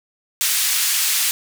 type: band-pass noise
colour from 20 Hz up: white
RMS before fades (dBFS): -19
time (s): 0.41-1.31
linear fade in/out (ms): 0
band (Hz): 1900 to 14000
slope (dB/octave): 12
effects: none

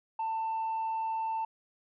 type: tone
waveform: sine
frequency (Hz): 892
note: A5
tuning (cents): +23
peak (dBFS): -28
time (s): 0.19-1.45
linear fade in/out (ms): 5
effects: tanh soft clip ceiling -28 dBFS

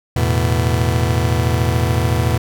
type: chord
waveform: 40% pulse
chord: E suspended fourth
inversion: none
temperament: just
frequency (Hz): 82.41 / 109.88 / 123.61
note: E2 / A2 / B2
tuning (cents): 0 / -2 / +2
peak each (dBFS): -18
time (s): 0.16-2.38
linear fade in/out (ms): 5
effects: none

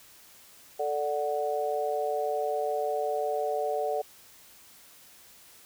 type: chord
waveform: sine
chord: D major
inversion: second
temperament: equal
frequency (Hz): 440 / 587.3 / 740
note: A4 / D5 / F#5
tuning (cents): 0 / 0 / 0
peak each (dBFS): -31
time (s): 0.79-4.02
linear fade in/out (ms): 10
effects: white hiss -54 dBFS RMS until 5.65 s

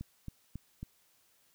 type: click train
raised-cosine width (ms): 5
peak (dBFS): -28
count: 4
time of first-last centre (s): 0.01-0.83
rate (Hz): 3.66
effects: white hiss -69 dBFS RMS until 1.54 s

